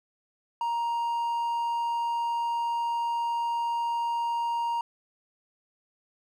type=tone; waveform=triangle; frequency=937 Hz; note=A#5; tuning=9 cents sharp; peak=-24 dBFS; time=0.61-4.81 s; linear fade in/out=2 ms; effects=none